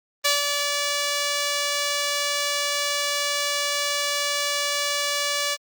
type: tone with ADSR envelope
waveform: 5% pulse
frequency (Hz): 577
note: D5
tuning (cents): -31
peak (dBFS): -6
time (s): 0.24-5.57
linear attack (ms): 14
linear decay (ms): 160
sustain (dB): -5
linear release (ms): 38
effects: Opus 32 kbps